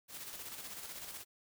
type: noise with tremolo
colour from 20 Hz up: white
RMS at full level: -45 dBFS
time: 0.08-1.25 s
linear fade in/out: 50 ms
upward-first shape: square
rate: 16 Hz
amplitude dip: 40%
effects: none